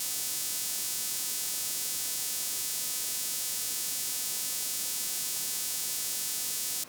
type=tone with high-pass filter; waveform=sawtooth; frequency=252.7 Hz; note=B3; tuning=40 cents sharp; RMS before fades=-33 dBFS; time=0-6.84 s; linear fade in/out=5 ms; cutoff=7100 Hz; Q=0.82; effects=pink hiss -49 dBFS RMS until 6.88 s + high-pass 150 Hz 12 dB/octave